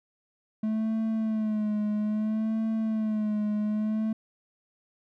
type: tone with vibrato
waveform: triangle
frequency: 216 Hz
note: A3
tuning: 32 cents flat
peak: -23 dBFS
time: 0.63-4.13 s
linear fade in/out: 5 ms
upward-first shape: sine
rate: 0.61 Hz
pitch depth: 47 cents each way
effects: none